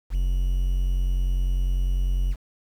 triangle tone with quantisation, 45.04 Hz, F#1, 46 cents flat, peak -18 dBFS, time 0.1-2.36 s, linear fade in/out 50 ms, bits 8, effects none

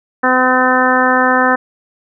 harmonic tone, 255.1 Hz, C4, 44 cents flat, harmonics 1 / 2 / 3 / 4 / 5 / 6 / 7, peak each -17 / -17 / -17 / -17 / -17 / -17 / -17 dBFS, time 0.23-1.56 s, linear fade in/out 10 ms, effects none

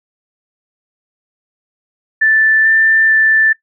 sine tone with pitch steps, 1761 / 1780 / 1765 Hz, A6 / A6 / A6, +1 / +20 / +5 cents, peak -8 dBFS, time 2.21-3.53 s, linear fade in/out 10 ms, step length 440 ms, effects noise-tail reverb RT60 0.1 s tail -17 dB re dry

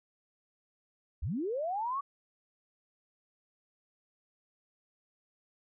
sine linear sweep, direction up, 49.21 to 1149 Hz, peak -31 dBFS, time 1.22-2.01 s, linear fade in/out 10 ms, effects none

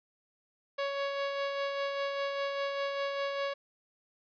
sawtooth tone with tremolo, 558 Hz, C#5, 11 cents sharp, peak -26 dBFS, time 0.78-3.54 s, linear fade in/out 10 ms, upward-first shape sine, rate 5 Hz, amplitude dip 35%, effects resampled to 11025 Hz

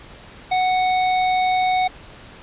square tone, 740 Hz, F#5, in tune, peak -17 dBFS, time 0.51-1.88 s, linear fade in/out 10 ms, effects pink hiss -42 dBFS RMS until 2.42 s + resampled to 8000 Hz

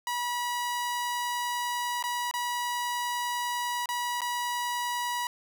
sawtooth tone with dropouts, 970 Hz, B5, 31 cents flat, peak -25 dBFS, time 0.07-5.27 s, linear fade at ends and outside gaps 1 ms, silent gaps 2.026-2.039 / 2.312-2.339 / 3.858-3.889 / 4.207-4.217 s, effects none

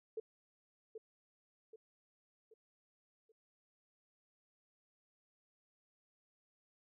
sine tone with echo, 441.9 Hz, A4, 7 cents sharp, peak -38 dBFS, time 0.17-0.2 s, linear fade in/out 5 ms, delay 780 ms, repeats 4, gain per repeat -7 dB, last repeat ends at 3.32 s, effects none

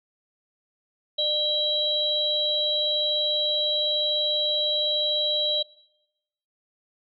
sine tone cluster, 601 / 3195 / 3911 Hz, D5 / G7 / B7, +40 / +32 / -18 cents, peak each -29 / -29 / -23 dBFS, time 1.18-5.63 s, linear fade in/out 10 ms, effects noise-tail reverb RT60 0.9 s tail -21 dB re dry

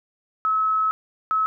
sine tone pair in turn, 1291 / 1291 Hz, E6 / E6, -37 / -37 cents, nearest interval unison, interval 0 cents, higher neither, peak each -18 dBFS, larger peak neither, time 0.45-0.91 / 1.31-1.46 s, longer first, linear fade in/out 0 ms, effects none

